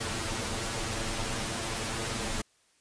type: noise with comb filter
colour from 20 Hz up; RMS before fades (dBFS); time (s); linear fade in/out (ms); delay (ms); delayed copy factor
pink; -33; 0-2.42; 10; 8.9; +0.95
effects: white hiss -67 dBFS RMS until 2.8 s + resampled to 22050 Hz